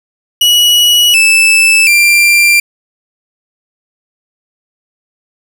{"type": "tone with pitch steps", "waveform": "40% pulse", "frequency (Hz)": [2922, 2633, 2373], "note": ["F#7", "E7", "D7"], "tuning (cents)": [-22, -3, 17], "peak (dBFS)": -4, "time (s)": [0.41, 2.6], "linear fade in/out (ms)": 5, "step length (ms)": 730, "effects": []}